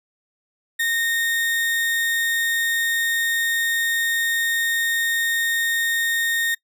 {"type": "tone", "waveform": "35% pulse", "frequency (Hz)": 1845, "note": "A#6", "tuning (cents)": -18, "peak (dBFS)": -18, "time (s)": [0.79, 6.55], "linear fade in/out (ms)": 10, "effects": ["noise-tail reverb RT60 0.1 s tail -22 dB re dry"]}